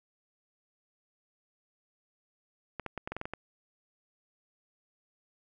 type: clicks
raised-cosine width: 0.5 ms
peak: -21 dBFS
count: 9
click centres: 2.797 / 2.863 / 2.977 / 3.075 / 3.12 / 3.166 / 3.214 / 3.255 / 3.336 s
effects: none